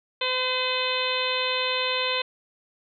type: harmonic tone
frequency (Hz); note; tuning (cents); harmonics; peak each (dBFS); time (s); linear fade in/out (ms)
510; C5; -44; 1 / 2 / 3 / 4 / 5 / 6 / 7 / 8; -30 / -31 / -36 / -34 / -30 / -32 / -30 / -33; 0.21-2.22; 5
effects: none